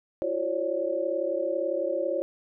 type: tone cluster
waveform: sine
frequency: 337.9 / 369.9 / 544 / 582 Hz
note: E4 / F#4 / C#5 / D5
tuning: +43 / 0 / -33 / -16 cents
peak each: -33 / -34 / -28 / -31 dBFS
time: 0.22-2.22 s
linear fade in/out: 0 ms
effects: none